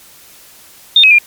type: tone with pitch steps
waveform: sine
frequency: 3644 / 2546 / 2405 Hz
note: A#7 / D#7 / D7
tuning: -40 / +39 / +41 cents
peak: -3 dBFS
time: 0.96-1.185 s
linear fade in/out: 2 ms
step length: 75 ms
effects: white hiss -41 dBFS RMS until 1.26 s + MP3 96 kbps